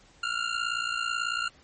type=ring-modulated tone; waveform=25% pulse; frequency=1396.9 Hz; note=F6; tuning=in tune; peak=-21 dBFS; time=0.23-1.48 s; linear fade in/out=2 ms; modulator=29.1 Hz; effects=pink hiss -58 dBFS RMS until 1.63 s + MP3 32 kbps